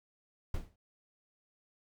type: noise with exponential decay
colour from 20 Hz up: brown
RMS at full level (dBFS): -32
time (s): 0.54-0.76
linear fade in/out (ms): 5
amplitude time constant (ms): 47
effects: none